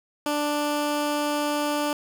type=tone; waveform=15% pulse; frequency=294.4 Hz; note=D4; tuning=4 cents sharp; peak=-17 dBFS; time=0.26-1.93 s; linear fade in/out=2 ms; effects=none